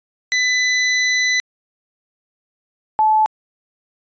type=tone pair in turn; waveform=sawtooth / sine; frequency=2000 / 866 Hz; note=B6 / A5; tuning=+21 / -28 cents; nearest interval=octave + major second; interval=1449 cents; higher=first; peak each=-11 dBFS; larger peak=neither; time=0.32-1.4 / 2.99-3.26 s; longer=first; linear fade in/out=0 ms; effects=resampled to 16000 Hz